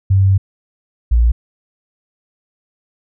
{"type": "tone pair in turn", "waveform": "sine", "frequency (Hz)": [96.6, 58.27], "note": ["G2", "A#1"], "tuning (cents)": [-25, 0], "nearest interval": "major sixth", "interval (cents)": 875, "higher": "first", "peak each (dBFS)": -8, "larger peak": "neither", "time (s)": [[0.1, 0.38], [1.11, 1.32]], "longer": "first", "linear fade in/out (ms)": 10, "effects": []}